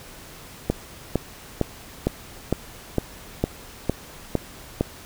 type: click train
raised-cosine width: 2 ms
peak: -6 dBFS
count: 10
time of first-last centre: 0.7-4.81 s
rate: 2.19 Hz
effects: pink hiss -43 dBFS RMS until 5.05 s